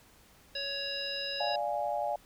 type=harmonic tone; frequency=558 Hz; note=C#5; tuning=11 cents sharp; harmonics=1 / 3 / 5 / 7 / 9; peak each=-41 / -42 / -40 / -38 / -39 dBFS; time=0.55-1.56 s; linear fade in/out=5 ms
type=chord; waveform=sine; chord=D diminished; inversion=none; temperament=equal; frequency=587.3 / 698.5 / 830.6 Hz; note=D5 / F5 / Ab5; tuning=0 / 0 / 0 cents; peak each=-34 dBFS; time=1.4-2.16 s; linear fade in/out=5 ms
effects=pink hiss -60 dBFS RMS until 2.25 s